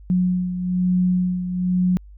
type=beating tone pair; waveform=sine; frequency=181.2 / 182.3 Hz; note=F#3 / F#3; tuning=-36 / -25 cents; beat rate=1.1 Hz; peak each=-18 / -25 dBFS; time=0.1-1.97 s; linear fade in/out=0 ms; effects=added 50 Hz sine -40 dBFS peak until 2.17 s